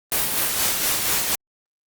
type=noise with tremolo; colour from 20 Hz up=white; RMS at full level=-20 dBFS; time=0.12-1.35 s; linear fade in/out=0 ms; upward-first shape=sine; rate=4.2 Hz; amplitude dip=40%; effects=Opus 32 kbps